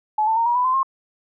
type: tone with pitch steps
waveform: sine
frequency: 856 / 888.2 / 921.7 / 956.4 / 992.4 / 1029.8 / 1068.6 Hz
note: A5 / A5 / A#5 / A#5 / B5 / C6 / C6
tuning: -48 / +16 / -20 / +44 / +8 / -28 / +36 cents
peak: -16 dBFS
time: 0.18-0.831 s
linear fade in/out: 5 ms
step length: 93 ms
effects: none